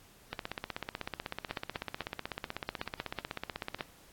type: click train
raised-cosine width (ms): 0.3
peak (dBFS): -19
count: 57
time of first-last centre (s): 0.33-3.808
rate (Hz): 16.1
effects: pink hiss -59 dBFS RMS until 4.12 s + AAC 64 kbps